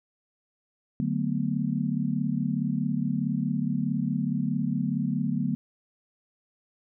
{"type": "chord", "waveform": "sine", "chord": "B minor seventh", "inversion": "first", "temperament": "just", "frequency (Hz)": [148.16, 185.21, 222.2, 246.9], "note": ["D3", "F#3", "A3", "B3"], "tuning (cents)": [16, 2, 17, 0], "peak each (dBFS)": -30, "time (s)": [1, 5.55], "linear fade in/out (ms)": 0, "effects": []}